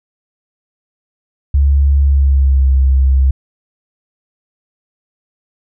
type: tone with pitch glide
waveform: sine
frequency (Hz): 70 to 66.49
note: C#2 to C2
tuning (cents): +18 to +28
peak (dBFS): -7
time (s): 1.54-3.31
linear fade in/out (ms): 5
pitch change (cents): -90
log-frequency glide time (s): 2.02-2.69
effects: none